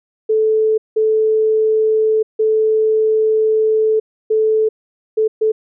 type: tone bursts at uneven times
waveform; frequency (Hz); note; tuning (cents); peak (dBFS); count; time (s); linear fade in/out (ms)
sine; 436.5; A4; -14; -11; 6; 0.29-0.78 / 0.96-2.23 / 2.39-4 / 4.3-4.69 / 5.17-5.28 / 5.41-5.52; 10
effects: none